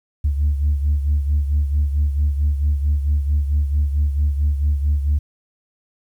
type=beating tone pair; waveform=sine; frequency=72 / 76.5 Hz; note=D2 / D#2; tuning=-34 / -29 cents; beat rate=4.5 Hz; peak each=-15 / -22 dBFS; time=0.24-5.19 s; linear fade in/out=10 ms; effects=tanh soft clip ceiling -11 dBFS + 9-bit